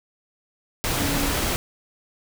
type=tone in noise; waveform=sine; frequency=282.8 Hz; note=C#4; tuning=35 cents sharp; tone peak=-28 dBFS; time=1-1.32 s; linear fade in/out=0 ms; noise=pink; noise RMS=-24 dBFS; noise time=0.84-1.56 s; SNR=-7 dB; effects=none